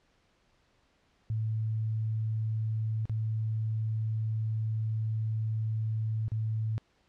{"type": "tone with dropouts", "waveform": "sine", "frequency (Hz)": 110, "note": "A2", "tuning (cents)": 0, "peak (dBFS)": -28, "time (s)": [1.3, 6.78], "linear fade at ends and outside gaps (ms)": 0, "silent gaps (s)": [[3.055, 3.096], [6.282, 6.318]], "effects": ["pink hiss -69 dBFS RMS until 7.08 s", "low-pass 5000 Hz 12 dB/octave"]}